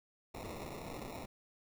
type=noise with sample-and-hold; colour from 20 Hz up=white; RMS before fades=-45 dBFS; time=0.34-1.26 s; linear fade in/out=10 ms; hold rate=1575 Hz; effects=none